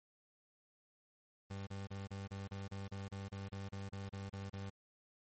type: tone bursts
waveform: 30% pulse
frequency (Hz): 98.2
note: G2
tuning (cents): +4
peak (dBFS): -40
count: 16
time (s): 1.5-4.7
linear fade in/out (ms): 10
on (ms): 170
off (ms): 32
effects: MP3 32 kbps